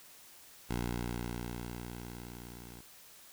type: tone with level ramp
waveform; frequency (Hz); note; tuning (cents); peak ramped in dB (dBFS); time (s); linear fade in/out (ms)
10% pulse; 59.6; A#1; +39; -24 to -41; 0.69-2.82; 20
effects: white hiss -56 dBFS RMS until 3.32 s